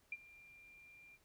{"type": "tone with ADSR envelope", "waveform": "sine", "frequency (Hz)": 2385, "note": "D7", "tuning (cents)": 26, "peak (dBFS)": -38, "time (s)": [0.12, 1.18], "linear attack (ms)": 3, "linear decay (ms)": 39, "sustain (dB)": -20, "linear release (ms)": 38, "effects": ["pink hiss -73 dBFS RMS until 1.24 s"]}